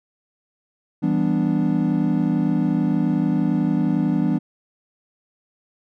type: chord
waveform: triangle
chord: E minor seventh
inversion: none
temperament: equal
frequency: 164.81 / 196 / 246.9 / 293.7 Hz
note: E3 / G3 / B3 / D4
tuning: 0 / 0 / 0 / 0 cents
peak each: -21 dBFS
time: 1.02-4.39 s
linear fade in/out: 20 ms
effects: none